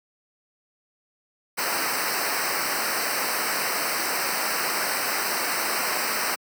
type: noise with comb filter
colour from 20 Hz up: pink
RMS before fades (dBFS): -26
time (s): 1.57-6.36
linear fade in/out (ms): 20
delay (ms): 0.29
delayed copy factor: -1
effects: high-pass 200 Hz 12 dB/octave